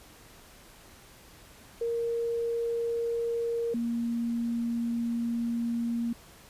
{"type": "tone pair in turn", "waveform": "sine", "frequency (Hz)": [466.2, 234.2], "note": ["A#4", "A#3"], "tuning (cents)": [0, 8], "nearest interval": "octave", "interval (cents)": 1192, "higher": "first", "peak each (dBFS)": -27, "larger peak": "neither", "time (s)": [[1.81, 3.74], [3.74, 6.13]], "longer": "second", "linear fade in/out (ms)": 5, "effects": ["pink hiss -53 dBFS RMS until 6.49 s", "resampled to 32000 Hz"]}